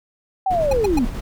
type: linear sweep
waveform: sine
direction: down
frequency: 784 to 220 Hz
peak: -16 dBFS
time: 0.46-1.05 s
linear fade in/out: 5 ms
type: noise with tremolo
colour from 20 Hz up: brown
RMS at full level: -25 dBFS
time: 0.5-1.21 s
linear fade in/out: 10 ms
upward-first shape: square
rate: 9.3 Hz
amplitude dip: 25%
type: tone bursts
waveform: square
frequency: 830.6 Hz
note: G#5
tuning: in tune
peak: -21 dBFS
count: 3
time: 0.71-0.99 s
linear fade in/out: 5 ms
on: 20 ms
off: 110 ms
effects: none